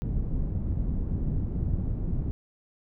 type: low-pass noise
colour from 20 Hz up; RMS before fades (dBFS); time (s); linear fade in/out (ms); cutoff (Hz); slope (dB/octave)
pink; -28; 0.02-2.31; 0; 180; 12
effects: none